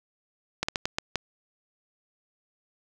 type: slowing click train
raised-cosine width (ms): 0.2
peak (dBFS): -9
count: 6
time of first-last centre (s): 0.63-1.157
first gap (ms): 55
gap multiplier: 1.33
effects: none